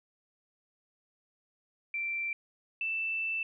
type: tone pair in turn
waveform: sine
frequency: 2349 / 2655 Hz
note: D7 / E7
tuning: 0 / +12 cents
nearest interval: major second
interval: 212 cents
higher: second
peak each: -31 / -30 dBFS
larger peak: second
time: 1.94-2.33 / 2.81-3.43 s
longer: second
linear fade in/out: 2 ms
effects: none